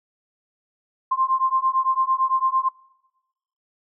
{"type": "beating tone pair", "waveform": "sine", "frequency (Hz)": [1047, 1055.9], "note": ["C6", "C6"], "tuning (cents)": [1, 15], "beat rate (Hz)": 8.9, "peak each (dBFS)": -21, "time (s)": [1.11, 2.69], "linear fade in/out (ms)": 10, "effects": ["noise-tail reverb RT60 1.0 s tail -23 dB re dry"]}